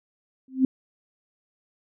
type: tone with exponential growth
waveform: sine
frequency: 261.6 Hz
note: C4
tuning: in tune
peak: -12 dBFS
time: 0.48-0.65 s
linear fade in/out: 2 ms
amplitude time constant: 36 ms
effects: none